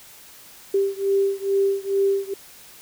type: beating tone pair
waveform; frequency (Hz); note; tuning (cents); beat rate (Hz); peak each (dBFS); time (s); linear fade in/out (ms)
sine; 392.7 / 395; G4 / G4; +3 / +13; 2.3; -21 / -22; 0.74-2.34; 5
effects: white hiss -46 dBFS RMS until 2.81 s